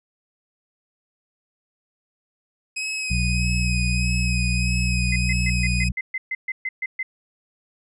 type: tone with vibrato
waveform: sawtooth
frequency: 2528 Hz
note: D#7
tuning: 27 cents sharp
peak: -22 dBFS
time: 2.76-5.89 s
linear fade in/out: 10 ms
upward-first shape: sine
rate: 1.6 Hz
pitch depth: 29 cents each way
type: harmonic tone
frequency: 60.3 Hz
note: B1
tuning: 41 cents flat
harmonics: 1 / 2 / 3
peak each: -22 / -25 / -27 dBFS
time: 3.1-5.92 s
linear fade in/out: 10 ms
type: tone bursts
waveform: sine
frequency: 2057 Hz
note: C7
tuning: 30 cents flat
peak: -23 dBFS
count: 12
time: 5.12-7.03 s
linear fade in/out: 5 ms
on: 40 ms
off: 130 ms
effects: resampled to 24000 Hz